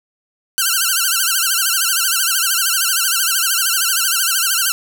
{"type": "tone with vibrato", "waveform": "5% pulse", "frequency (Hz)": 1455, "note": "F#6", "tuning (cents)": -29, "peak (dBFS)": -3, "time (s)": [0.58, 4.72], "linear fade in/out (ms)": 0, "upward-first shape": "sine", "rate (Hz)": 13, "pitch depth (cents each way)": 150, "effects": []}